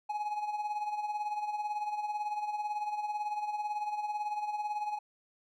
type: tone with tremolo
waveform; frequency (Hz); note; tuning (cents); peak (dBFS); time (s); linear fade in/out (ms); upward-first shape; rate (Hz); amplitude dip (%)
triangle; 839; G#5; +17; -28; 0.09-4.99; 10; sine; 18; 60
effects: none